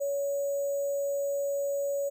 sine tone with sample-and-hold, 562 Hz, C#5, 24 cents sharp, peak -27 dBFS, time 0-2.1 s, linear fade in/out 20 ms, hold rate 7350 Hz, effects none

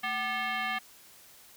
sine tone with frequency modulation, 220.6 Hz, A3, 5 cents sharp, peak -29 dBFS, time 0.03-0.79 s, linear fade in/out 10 ms, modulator 976 Hz, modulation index 2.7, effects white hiss -55 dBFS RMS until 1.56 s

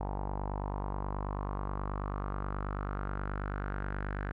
sawtooth tone with low-pass filter sweep, 49.3 Hz, G1, 11 cents sharp, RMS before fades -36 dBFS, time 0-4.32 s, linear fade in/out 10 ms, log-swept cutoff 870 to 1600 Hz, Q 4.3, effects none

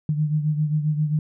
sine beating tone pair, 150.9 / 158.4 Hz, D3 / D#3, +47 / +31 cents, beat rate 7.5 Hz, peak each -20 / -27 dBFS, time 0.09-1.19 s, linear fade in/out 2 ms, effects none

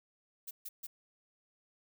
violet noise bursts, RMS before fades -43 dBFS, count 3, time 0.47-0.87 s, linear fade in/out 10 ms, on 40 ms, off 140 ms, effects none

